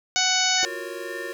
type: harmonic tone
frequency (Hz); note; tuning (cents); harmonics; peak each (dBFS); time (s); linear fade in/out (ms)
744; F#5; +9; 1 / 2 / 3 / 4 / 5 / 6 / 7 / 8 / 9; -28 / -28 / -28 / -28 / -28 / -28 / -28 / -28 / -28; 0.16-0.65; 0
type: tone with tremolo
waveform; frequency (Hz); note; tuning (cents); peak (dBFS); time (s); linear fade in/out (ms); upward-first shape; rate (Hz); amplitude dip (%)
sine; 1800; A6; +39; -33; 0.57-1.33; 20; sine; 2; 75
type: chord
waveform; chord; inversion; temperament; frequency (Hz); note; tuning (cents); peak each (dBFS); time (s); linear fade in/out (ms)
square; Gb major seventh; third; equal; 349.2 / 370 / 466.2 / 554.4; F4 / Gb4 / Bb4 / Db5; 0 / 0 / 0 / 0; -38; 0.63-1.33; 0
effects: none